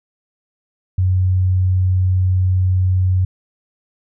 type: tone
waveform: sine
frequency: 92.5 Hz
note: F#2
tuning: in tune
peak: -12 dBFS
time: 0.98-3.25 s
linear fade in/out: 5 ms
effects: none